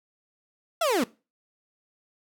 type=linear sweep; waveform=30% pulse; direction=down; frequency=702 to 207.7 Hz; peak=-19 dBFS; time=0.81-1.04 s; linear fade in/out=5 ms; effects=noise-tail reverb RT60 0.3 s tail -21 dB re dry